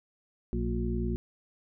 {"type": "harmonic tone with a mistuned harmonic", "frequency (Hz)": 59.7, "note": "A#1", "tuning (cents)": 42, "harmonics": [1, 2, 3, 4, 6], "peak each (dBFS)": [-31, -36, -37, -34, -36], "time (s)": [0.53, 1.16], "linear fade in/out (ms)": 0, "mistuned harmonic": 4, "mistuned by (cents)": -67, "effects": []}